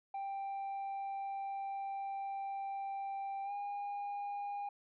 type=tone with pitch glide; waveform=sine; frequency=787 to 811.5 Hz; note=G5 to G#5; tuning=+7 to -40 cents; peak=-35 dBFS; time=0.14-4.69 s; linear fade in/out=5 ms; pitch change=+53 cents; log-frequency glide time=3.44-3.52 s; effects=tanh soft clip ceiling -37 dBFS